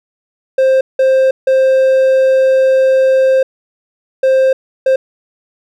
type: tone bursts at uneven times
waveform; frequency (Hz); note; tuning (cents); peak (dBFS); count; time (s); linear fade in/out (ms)
triangle; 527; C5; +12; -5; 5; 0.58-0.81 / 0.99-1.31 / 1.47-3.43 / 4.23-4.53 / 4.86-4.96; 5
effects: none